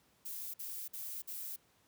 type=noise bursts; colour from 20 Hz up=violet; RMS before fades=-43 dBFS; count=4; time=0.25-1.563 s; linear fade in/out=10 ms; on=290 ms; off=51 ms; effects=pink hiss -70 dBFS RMS until 1.87 s + high-pass 80 Hz 12 dB/octave